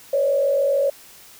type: tone with frequency modulation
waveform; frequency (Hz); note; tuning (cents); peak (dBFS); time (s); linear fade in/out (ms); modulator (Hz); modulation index
sine; 558; C#5; +11; -16; 0.13-0.9; 5; 47.1; 0.77
effects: white hiss -46 dBFS RMS until 1.39 s